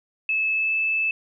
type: tone with pitch glide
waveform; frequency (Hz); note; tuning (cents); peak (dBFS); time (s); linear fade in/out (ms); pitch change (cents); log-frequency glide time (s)
sine; 2606 to 2623; E7 to E7; -20 to -9; -20; 0.29-1.11; 2; +11; 0.54-0.73
effects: none